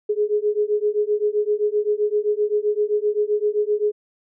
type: beating tone pair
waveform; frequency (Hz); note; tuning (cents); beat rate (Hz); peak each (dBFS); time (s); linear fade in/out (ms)
sine; 415.3 / 423; G#4 / G#4; 0 / +32; 7.7; -21; 0.09-3.92; 10
effects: none